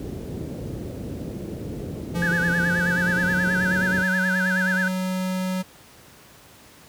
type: low-pass noise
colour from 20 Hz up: pink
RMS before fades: -30 dBFS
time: 0-4.03 s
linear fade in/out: 5 ms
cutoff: 480 Hz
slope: 24 dB/octave
type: tone with pitch glide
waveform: square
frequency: 172.2 to 185.63 Hz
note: F3 to F#3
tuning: -24 to +6 cents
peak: -24 dBFS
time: 2.14-5.63 s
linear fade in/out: 20 ms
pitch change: +130 cents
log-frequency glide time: 2.55-3.85 s
type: tone with vibrato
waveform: sine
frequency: 1600 Hz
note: G6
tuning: 35 cents sharp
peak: -21 dBFS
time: 2.22-4.88 s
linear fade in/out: 2 ms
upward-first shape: sine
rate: 9.4 Hz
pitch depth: 140 cents each way
type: clicks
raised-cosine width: 1 ms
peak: -27 dBFS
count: 2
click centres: 4.74 / 4.749 s
effects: pink hiss -49 dBFS RMS until 6.88 s + high-pass 80 Hz 12 dB/octave